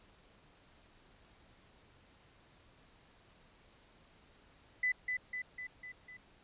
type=tone with echo; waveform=sine; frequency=2000 Hz; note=B6; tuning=21 cents sharp; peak=-29 dBFS; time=4.83-4.92 s; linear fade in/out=5 ms; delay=250 ms; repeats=5; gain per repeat=-4 dB; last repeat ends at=6.17 s; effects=pink hiss -64 dBFS RMS until 6.43 s + resampled to 8000 Hz